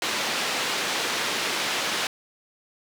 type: band-pass noise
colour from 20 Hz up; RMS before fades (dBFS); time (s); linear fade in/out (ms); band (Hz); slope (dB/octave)
white; -27; 0.02-2.07; 2; 210 to 4100; 12
effects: none